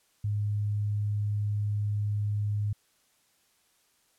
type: tone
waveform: sine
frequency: 103.83 Hz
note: G#2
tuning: in tune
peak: -26 dBFS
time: 0.24-2.73 s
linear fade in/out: 5 ms
effects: white hiss -68 dBFS RMS until 4.18 s + low-pass 12000 Hz 12 dB/octave